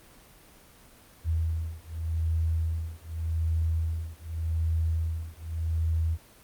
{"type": "beating tone pair", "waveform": "sine", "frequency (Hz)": [80.8, 81.65], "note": ["E2", "E2"], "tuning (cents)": [-34, -16], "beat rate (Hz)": 0.85, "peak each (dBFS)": -29, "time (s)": [1.24, 6.18], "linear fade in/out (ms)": 50, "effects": ["pink hiss -54 dBFS RMS until 6.43 s", "Opus 24 kbps"]}